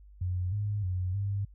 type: tone with pitch steps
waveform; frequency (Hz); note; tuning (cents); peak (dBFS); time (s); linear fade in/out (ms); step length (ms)
sine; 90.6 / 103.4 / 91.5 / 100; F#2 / G#2 / F#2 / G2; -36 / -7 / -19 / +35; -28; 0.21-1.45; 5; 310
effects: added 50 Hz sine -50 dBFS peak until 1.54 s